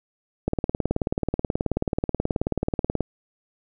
click train, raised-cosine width 2 ms, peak -9 dBFS, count 48, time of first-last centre 0.48-3.007 s, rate 18.6 Hz, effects none

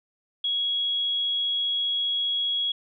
sine tone, 3325 Hz, G#7, 1 cent sharp, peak -23 dBFS, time 0.44-2.72 s, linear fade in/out 5 ms, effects none

